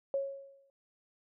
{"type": "tone with exponential decay", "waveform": "sine", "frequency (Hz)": 550, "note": "C#5", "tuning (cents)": -14, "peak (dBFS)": -27, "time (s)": [0.14, 0.7], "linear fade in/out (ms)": 1, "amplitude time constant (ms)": 120, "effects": []}